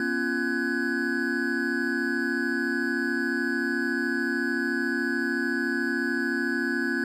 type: tone cluster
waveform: triangle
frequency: 241.1 / 274.8 / 344.1 / 1501 / 1672 Hz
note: B3 / C#4 / F4 / F#6 / G#6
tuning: -41 / -15 / -26 / +24 / +11 cents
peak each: -29 dBFS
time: 0-7.04 s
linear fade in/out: 2 ms
effects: none